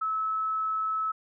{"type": "tone", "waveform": "sine", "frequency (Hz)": 1299, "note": "E6", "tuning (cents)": -26, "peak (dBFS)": -26, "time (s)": [0.01, 1.12], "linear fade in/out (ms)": 10, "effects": []}